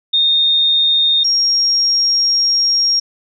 sine tone pair in turn, 3673 / 5580 Hz, A#7 / F8, -26 / -2 cents, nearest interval perfect fifth, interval 724 cents, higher second, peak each -10 / -11 dBFS, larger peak first, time 0.13-1.24 / 1.24-3 s, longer second, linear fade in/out 10 ms, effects none

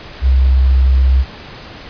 sine tone, 65.41 Hz, C2, in tune, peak -7 dBFS, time 0.21-1.25 s, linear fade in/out 50 ms, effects pink hiss -33 dBFS RMS until 1.89 s + resampled to 11025 Hz

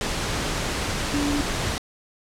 sine tone in noise, 288.4 Hz, D4, 31 cents flat, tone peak -22 dBFS, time 1.14-1.41 s, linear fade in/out 0 ms, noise pink, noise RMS -26 dBFS, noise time 0.01-1.78 s, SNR +1 dB, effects low-pass 8000 Hz 12 dB/octave

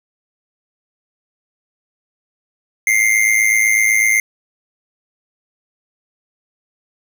square tone with amplitude modulation, 2103 Hz, C7, 8 cents sharp, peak -9 dBFS, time 2.87-4.2 s, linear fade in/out 2 ms, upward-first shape sine, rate 108 Hz, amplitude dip 70%, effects none

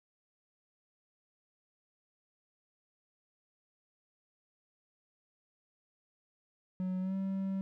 triangle tone with pitch glide, 185 to 192.74 Hz, F#3 to G3, 0 to -29 cents, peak -30 dBFS, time 6.8-7.61 s, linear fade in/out 0 ms, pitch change +71 cents, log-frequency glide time 7-7.15 s, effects none

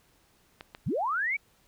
clicks, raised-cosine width 0.3 ms, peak -25 dBFS, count 2, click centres 0.609 / 0.749 s
sine linear sweep, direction up, 81 to 2333 Hz, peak -26 dBFS, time 0.86-1.37 s, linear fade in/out 10 ms
effects pink hiss -65 dBFS RMS until 1.67 s

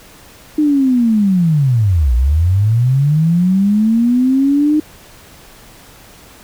sine linear two-way sweep, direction down then up, 308.1 to 57.3 to 308.1 Hz, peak -9 dBFS, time 0.58-4.8 s, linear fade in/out 5 ms, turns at 2.14 s, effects pink hiss -41 dBFS RMS until 6.43 s

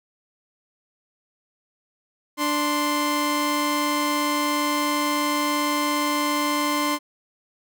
sawtooth tone pair together, 293.7 / 1046.5 Hz, D4 / C6, 0 / 0 cents, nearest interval octave + minor seventh, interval 2200 cents, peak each -20 dBFS, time 2.37-6.99 s, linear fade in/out 50 ms, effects none

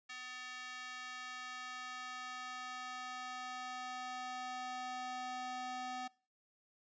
square tone with high-pass filter sweep, 252.1 Hz, B3, 36 cents sharp, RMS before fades -45 dBFS, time 0.09-6.08 s, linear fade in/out 10 ms, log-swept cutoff 1800 to 600 Hz, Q 1.5, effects noise-tail reverb RT60 0.4 s tail -24 dB re dry + resampled to 16000 Hz

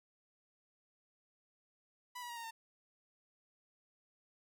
sawtooth tone with pitch steps, 987.8 / 966.9 / 946.5 / 926.5 / 906.9 Hz, B5 / B5 / A#5 / A#5 / A#5, 0 / -37 / +26 / -11 / -48 cents, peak -40 dBFS, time 2.15-2.51 s, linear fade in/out 10 ms, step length 72 ms, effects none

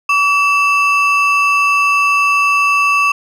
triangle ring-modulated tone, 1900 Hz, A#6, 33 cents sharp, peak -5 dBFS, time 0.09-3.12 s, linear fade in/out 5 ms, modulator 756 Hz, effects none

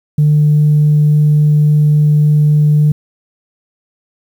sine tone, 149.7 Hz, D3, 33 cents sharp, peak -5 dBFS, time 0.18-2.92 s, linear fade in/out 5 ms, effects tanh soft clip ceiling -3 dBFS + 7-bit

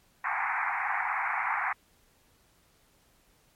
pink band-pass noise, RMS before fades -30 dBFS, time 0.24-1.73 s, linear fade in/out 5 ms, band 750 to 2300 Hz, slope 96 dB/octave, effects pink hiss -65 dBFS RMS until 3.55 s + MP3 64 kbps

